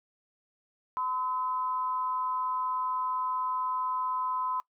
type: tone pair together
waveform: sine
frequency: 1017 / 1281.3 Hz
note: C6 / E6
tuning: -50 / -50 cents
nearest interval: major third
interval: 400 cents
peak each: -29 / -37 dBFS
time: 0.97-4.6 s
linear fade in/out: 0 ms
effects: noise-tail reverb RT60 0.1 s tail -21 dB re dry